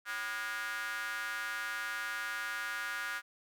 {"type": "tone with high-pass filter", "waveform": "square", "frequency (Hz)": 110, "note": "A2", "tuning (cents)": 0, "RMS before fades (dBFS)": -38, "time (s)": [0.05, 3.22], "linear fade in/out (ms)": 50, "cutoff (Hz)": 1500, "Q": 5, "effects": []}